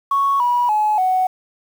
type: tone with pitch steps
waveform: sine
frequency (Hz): 1108.7 / 970.8 / 850 / 744.3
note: C#6 / B5 / G#5 / F#5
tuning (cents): 0 / -30 / +40 / +10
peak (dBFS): -13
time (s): 0.11-1.27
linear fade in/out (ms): 5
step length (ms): 290
effects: tanh soft clip ceiling -9 dBFS + 7-bit